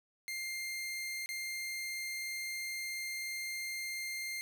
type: tone with dropouts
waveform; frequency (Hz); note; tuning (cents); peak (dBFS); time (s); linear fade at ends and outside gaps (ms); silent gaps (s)
sawtooth; 2107; C7; +12; -34; 0.28-4.41; 0; 1.26-1.29
effects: none